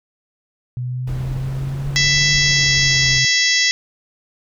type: exponential two-way sweep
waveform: sine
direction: up then down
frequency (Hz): 123.47 to 145.2 to 130.8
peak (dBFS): -21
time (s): 0.77-3.25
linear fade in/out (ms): 0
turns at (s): 2.29
type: noise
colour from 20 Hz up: brown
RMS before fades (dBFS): -29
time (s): 1.07-3.19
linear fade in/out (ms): 5
type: harmonic tone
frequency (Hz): 663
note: E5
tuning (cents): +10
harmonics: 3 / 4 / 5 / 6 / 7 / 8 / 9 / 10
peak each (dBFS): -17 / -26 / -22 / -24 / -23 / -20 / -25 / -25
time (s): 1.96-3.71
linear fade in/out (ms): 0
effects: none